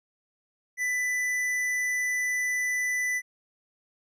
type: tone with tanh clipping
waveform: triangle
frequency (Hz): 1991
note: B6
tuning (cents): +14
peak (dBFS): -27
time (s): 0.77-3.22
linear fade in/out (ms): 50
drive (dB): 16
effects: none